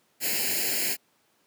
white noise with comb filter, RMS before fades -27 dBFS, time 0.2-0.97 s, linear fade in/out 50 ms, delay 0.42 ms, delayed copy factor +0.95, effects pink hiss -67 dBFS RMS until 1.46 s + high-pass 200 Hz 12 dB/octave

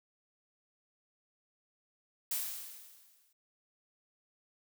blue noise with exponential decay, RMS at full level -33 dBFS, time 2.31-3.33 s, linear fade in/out 5 ms, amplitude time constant 220 ms, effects none

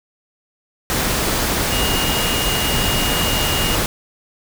sine tone in noise, 2855 Hz, F7, 37 cents sharp, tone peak -23 dBFS, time 1.72-3.75 s, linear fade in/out 0 ms, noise pink, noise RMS -19 dBFS, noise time 0.9-3.86 s, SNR -7 dB, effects none

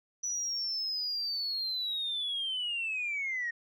sine linear sweep, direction down, 5940 to 1847 Hz, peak -30 dBFS, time 0.23-3.51 s, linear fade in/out 10 ms, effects tanh soft clip ceiling -27 dBFS

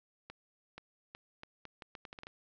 accelerating click train, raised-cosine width 0.3 ms, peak -30 dBFS, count 12, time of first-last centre 0.3-2.269 s, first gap 480 ms, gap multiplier 0.77, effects resampled to 16000 Hz + 10-bit

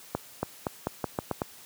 accelerating click train, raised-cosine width 1 ms, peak -13 dBFS, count 8, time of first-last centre 0.15-1.418 s, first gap 280 ms, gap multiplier 0.85, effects white hiss -50 dBFS RMS until 1.65 s + high-pass 80 Hz 12 dB/octave

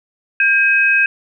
sine tone pair together, 1600 / 2540 Hz, G6 / D#7, +35 / +35 cents, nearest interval minor sixth, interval 800 cents, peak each -13 dBFS, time 0.4-1.06 s, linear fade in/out 2 ms, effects none

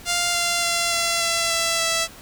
5% pulse tone with pitch steps, 698.5 / 692.1 / 685.7 / 679.4 / 673.1 / 667 / 660.8 Hz, F5 / F5 / F5 / F5 / E5 / E5 / E5, 0 / -16 / -32 / -48 / +36 / +20 / +4 cents, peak -8 dBFS, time 0.05-2.08 s, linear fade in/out 50 ms, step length 290 ms, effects pink hiss -43 dBFS RMS until 2.21 s

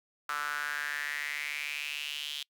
sawtooth tone with high-pass filter sweep, 146.8 Hz, D3, in tune, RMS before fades -36 dBFS, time 0.29-2.43 s, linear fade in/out 2 ms, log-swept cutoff 1300 to 3300 Hz, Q 5.8, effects noise-tail reverb RT60 0.1 s tail -26 dB re dry

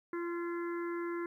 harmonic tone with a mistuned harmonic, 343.1 Hz, F4, 31 cents flat, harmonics 1 / 3 / 4 / 5 / 6, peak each -35 / -45 / -47 / -49 / -51 dBFS, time 0.13-1.26 s, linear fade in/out 2 ms, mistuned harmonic 3, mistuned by +17 cents, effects 12-bit

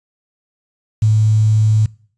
sine tone with quantisation, 108.3 Hz, A2, 27 cents flat, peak -9 dBFS, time 1.02-1.86 s, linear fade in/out 5 ms, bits 6, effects noise-tail reverb RT60 0.5 s tail -23 dB re dry + resampled to 22050 Hz

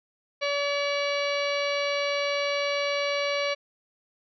harmonic tone, 571 Hz, D5, 49 cents flat, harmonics 1 / 2 / 3 / 4 / 5 / 6 / 7 / 8 / 10, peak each -27 / -34 / -38 / -31 / -37 / -42 / -37 / -39 / -45 dBFS, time 0.41-3.55 s, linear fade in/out 20 ms, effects none

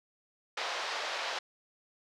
pink band-pass noise, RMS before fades -36 dBFS, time 0.57-1.39 s, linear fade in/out 5 ms, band 570 to 5200 Hz, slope 24 dB/octave, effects none

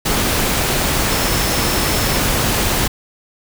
sine tone in noise, 5300 Hz, E8, 9 cents sharp, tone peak -28 dBFS, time 1.1-2.19 s, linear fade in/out 10 ms, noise pink, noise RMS -17 dBFS, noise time 0.05-2.88 s, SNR -14 dB, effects none

